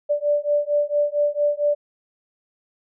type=beating tone pair; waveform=sine; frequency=584 / 588.4 Hz; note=D5 / D5; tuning=-10 / +3 cents; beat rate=4.4 Hz; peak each=-21 dBFS; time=0.09-1.75 s; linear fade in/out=20 ms; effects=none